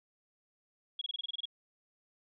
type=tone bursts; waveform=sine; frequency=3322 Hz; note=G#7; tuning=in tune; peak=-34 dBFS; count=10; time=0.99-1.455 s; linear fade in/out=5 ms; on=24 ms; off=25 ms; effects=none